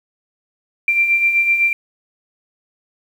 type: beating tone pair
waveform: sine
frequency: 2356 / 2363.9 Hz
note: D7 / D7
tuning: +5 / +11 cents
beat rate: 7.9 Hz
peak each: -22 / -13 dBFS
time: 0.88-1.73 s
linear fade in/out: 2 ms
effects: 7-bit